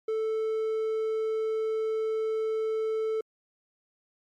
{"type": "tone", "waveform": "triangle", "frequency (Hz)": 440, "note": "A4", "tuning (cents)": 0, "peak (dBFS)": -24, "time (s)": [0.08, 3.21], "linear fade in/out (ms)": 5, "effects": ["MP3 64 kbps"]}